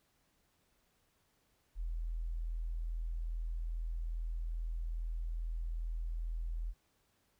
sine tone, 41.2 Hz, E1, in tune, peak -35 dBFS, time 1.75-6.74 s, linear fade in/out 50 ms, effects pink hiss -75 dBFS RMS until 7.39 s

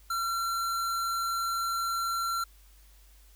square tone, 1363 Hz, F6, 43 cents flat, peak -29 dBFS, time 0.1-2.44 s, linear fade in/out 5 ms, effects added 50 Hz sine -54 dBFS peak until 3.35 s + white hiss -62 dBFS RMS until 3.35 s

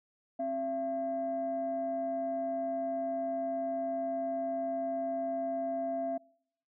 sine tone pair together, 266.5 / 675 Hz, C4 / E5, +32 / +41 cents, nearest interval octave + major third, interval 1609 cents, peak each -37 / -31 dBFS, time 0.39-6.18 s, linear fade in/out 10 ms, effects noise-tail reverb RT60 0.7 s tail -26 dB re dry + tanh soft clip ceiling -25 dBFS

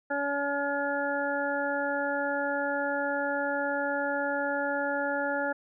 harmonic tone, 283.6 Hz, C#4, 40 cents sharp, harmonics 1 / 2 / 3 / 5 / 6, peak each -35 / -31 / -34 / -33 / -35 dBFS, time 0.1-5.53 s, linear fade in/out 10 ms, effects none

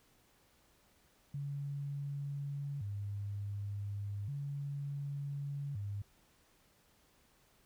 sine tone with vibrato, 119.8 Hz, A#2, 48 cents sharp, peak -37 dBFS, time 1.34-6.02 s, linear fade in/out 5 ms, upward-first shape square, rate 0.34 Hz, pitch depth 290 cents each way, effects pink hiss -69 dBFS RMS until 7.65 s

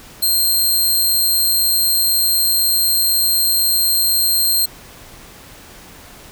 10% pulse tone with amplitude modulation, 4186 Hz, C8, in tune, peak -5 dBFS, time 0.22-4.66 s, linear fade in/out 10 ms, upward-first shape sine, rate 172 Hz, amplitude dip 30%, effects pink hiss -40 dBFS RMS until 6.31 s

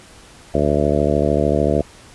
harmonic tone, 73.42 Hz, D2, in tune, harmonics 1 / 2 / 3 / 4 / 5 / 6 / 7 / 8 / 9, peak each -23 / -23 / -23 / -23 / -23 / -23 / -23 / -23 / -23 dBFS, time 0.54-1.82 s, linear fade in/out 5 ms, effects pink hiss -44 dBFS RMS until 2.14 s + resampled to 24000 Hz

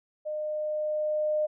sine tone with level ramp, 609 Hz, D#5, 37 cents flat, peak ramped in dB -30 to -23 dBFS, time 0.25-1.47 s, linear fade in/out 20 ms, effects none

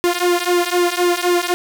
sawtooth tone with flanger, 352.8 Hz, F4, 18 cents sharp, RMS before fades -17 dBFS, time 0.04-1.54 s, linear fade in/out 0 ms, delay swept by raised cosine 1.5 to 3 ms, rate 3.9 Hz, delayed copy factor -0.9, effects none

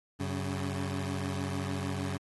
20% pulse tone pair together, 94.58 / 138.59 Hz, F#2 / C#3, +39 / 0 cents, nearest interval perfect fifth, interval 661 cents, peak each -29 / -31 dBFS, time 0.19-2.18 s, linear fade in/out 20 ms, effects AAC 32 kbps

